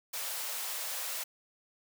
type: high-pass noise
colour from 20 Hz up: white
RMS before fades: -37 dBFS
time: 0.13-1.24 s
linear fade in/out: 10 ms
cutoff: 480 Hz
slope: 48 dB/octave
effects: none